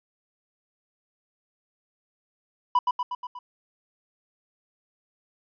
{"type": "tone with echo", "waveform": "triangle", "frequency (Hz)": 987.8, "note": "B5", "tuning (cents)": 0, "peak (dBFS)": -14, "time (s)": [2.75, 2.79], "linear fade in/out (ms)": 5, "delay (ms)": 120, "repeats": 5, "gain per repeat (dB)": -4, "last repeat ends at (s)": 3.39, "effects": ["tanh soft clip ceiling -10 dBFS", "resampled to 11025 Hz"]}